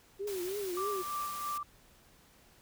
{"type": "tone with vibrato", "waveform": "sine", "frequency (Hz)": 382.4, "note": "G4", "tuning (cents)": -43, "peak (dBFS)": -34, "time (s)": [0.19, 1.03], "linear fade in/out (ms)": 20, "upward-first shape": "triangle", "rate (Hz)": 3.2, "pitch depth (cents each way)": 170}
{"type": "noise", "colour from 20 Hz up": "white", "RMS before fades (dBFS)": -45, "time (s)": [0.27, 1.58], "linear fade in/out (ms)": 5}
{"type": "tone with tremolo", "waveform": "sine", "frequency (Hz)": 1174.7, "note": "D6", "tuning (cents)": 0, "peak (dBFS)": -33, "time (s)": [0.77, 1.63], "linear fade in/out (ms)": 2, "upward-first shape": "sine", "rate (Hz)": 3, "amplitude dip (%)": 45}
{"effects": ["pink hiss -62 dBFS RMS until 2.61 s"]}